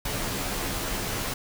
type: noise with comb filter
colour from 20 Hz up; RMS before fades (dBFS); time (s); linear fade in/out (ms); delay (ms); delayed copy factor
pink; -30; 0.05-1.34; 5; 13; -0.7
effects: none